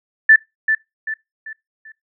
sine tone with echo, 1760 Hz, A6, in tune, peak -5 dBFS, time 0.29-0.36 s, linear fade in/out 5 ms, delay 390 ms, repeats 4, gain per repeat -8 dB, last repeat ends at 1.92 s, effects noise-tail reverb RT60 0.2 s tail -23 dB re dry

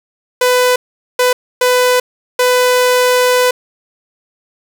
sawtooth tone bursts at uneven times, 499.3 Hz, B4, 19 cents sharp, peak -5 dBFS, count 4, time 0.41-0.76 / 1.19-1.33 / 1.61-2 / 2.39-3.51 s, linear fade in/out 5 ms, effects none

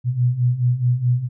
sine beating tone pair, 120.6 / 125.3 Hz, B2 / B2, -41 / +25 cents, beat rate 4.7 Hz, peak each -21 / -17 dBFS, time 0.04-1.29 s, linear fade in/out 50 ms, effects none

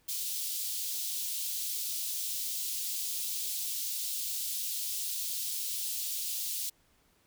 white high-pass noise, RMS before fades -35 dBFS, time 0.08-6.7 s, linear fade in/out 10 ms, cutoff 3300 Hz, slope 24 dB/octave, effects pink hiss -68 dBFS RMS until 7.26 s

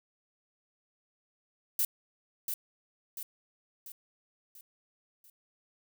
violet noise with echo, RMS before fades -28 dBFS, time 1.79-1.85 s, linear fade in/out 2 ms, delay 690 ms, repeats 5, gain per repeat -6 dB, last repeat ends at 5.3 s, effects none

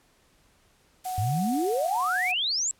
blue noise, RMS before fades -38 dBFS, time 1.04-2.32 s, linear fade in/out 10 ms
sine tone with pitch glide, 740 to 732.3 Hz, F#5 to F#5, 0 to -18 cents, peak -29 dBFS, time 1.05-2.34 s, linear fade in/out 10 ms, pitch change -18 cents, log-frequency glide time 1.17-2.06 s
sine exponential sweep, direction up, 94.8 to 7790 Hz, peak -24 dBFS, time 1.18-2.71 s, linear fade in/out 0 ms
effects pink hiss -63 dBFS RMS until 2.79 s + low-pass 12000 Hz 12 dB/octave

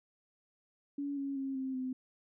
sine tone with pitch steps, 283.6 / 276.8 / 270.2 / 263.7 / 257.4 Hz, C#4 / C#4 / C#4 / C4 / C4, +40 / -2 / -44 / +14 / -28 cents, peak -34 dBFS, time 0.98-1.93 s, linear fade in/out 5 ms, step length 190 ms, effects none

